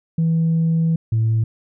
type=tone pair in turn; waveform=sine; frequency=163.6 / 111.89 Hz; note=E3 / A2; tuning=-13 / +29 cents; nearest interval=perfect fifth; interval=658 cents; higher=first; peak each=-13 dBFS; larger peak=neither; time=0.18-0.96 / 1.12-1.44 s; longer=first; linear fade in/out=5 ms; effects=tanh soft clip ceiling -12 dBFS